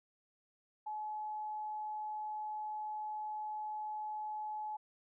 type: tone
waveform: sine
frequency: 853 Hz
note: G#5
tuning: 46 cents sharp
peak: -38 dBFS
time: 0.86-4.77 s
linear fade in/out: 10 ms
effects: none